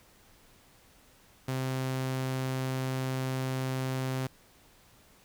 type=tone; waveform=sawtooth; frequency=130.81 Hz; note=C3; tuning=in tune; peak=-26 dBFS; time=1.48-4.27 s; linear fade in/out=5 ms; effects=pink hiss -60 dBFS RMS until 5.24 s